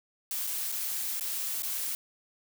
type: noise with dropouts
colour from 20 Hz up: blue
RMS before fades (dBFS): -33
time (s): 0.31-1.95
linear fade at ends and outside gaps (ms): 1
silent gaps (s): 0.469-0.472 / 0.718-0.722 / 1.197-1.209 / 1.622-1.632
effects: none